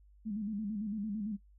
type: tone with vibrato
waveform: sine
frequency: 210 Hz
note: G#3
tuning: 19 cents sharp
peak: -34 dBFS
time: 0.25-1.37 s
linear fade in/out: 20 ms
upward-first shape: square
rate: 8.9 Hz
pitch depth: 79 cents each way
effects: noise-tail reverb RT60 0.1 s tail -18 dB re dry + added 50 Hz sine -58 dBFS peak until 1.58 s